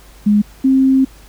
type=tone pair in turn; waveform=sine; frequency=207.7 / 265.4 Hz; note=G#3 / C4; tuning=0 / +25 cents; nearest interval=major third; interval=425 cents; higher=second; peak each=-8 dBFS; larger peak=neither; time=0.26-0.42 / 0.64-1.05 s; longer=second; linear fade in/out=10 ms; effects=added 50 Hz sine -40 dBFS peak until 1.28 s + pink hiss -45 dBFS RMS until 1.28 s